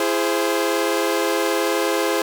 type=chord; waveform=sawtooth; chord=E augmented; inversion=none; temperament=equal with one note detuned; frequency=336 / 415.3 / 523.3 Hz; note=E4 / G#4 / B#4; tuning=+33 / 0 / 0 cents; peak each=-19 dBFS; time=0-2.22 s; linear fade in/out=2 ms; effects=none